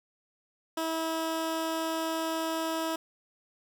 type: tone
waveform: 15% pulse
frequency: 323.9 Hz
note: E4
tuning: 30 cents flat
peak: -23 dBFS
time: 0.77-2.96 s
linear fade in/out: 5 ms
effects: none